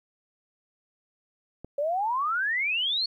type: click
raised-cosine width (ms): 2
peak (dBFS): -26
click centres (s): 1.646
type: exponential sweep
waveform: sine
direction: up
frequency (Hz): 554 to 4435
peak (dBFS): -24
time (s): 1.78-3.06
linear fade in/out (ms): 5
effects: 11-bit